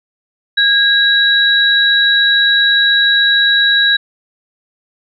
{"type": "tone pair together", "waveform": "sine", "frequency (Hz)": [1636, 3891], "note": ["G#6", "B7"], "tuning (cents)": [-26, -27], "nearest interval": "octave + minor third", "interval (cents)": 1499, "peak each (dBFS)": -11, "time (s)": [0.57, 3.97], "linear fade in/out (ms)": 10, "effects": []}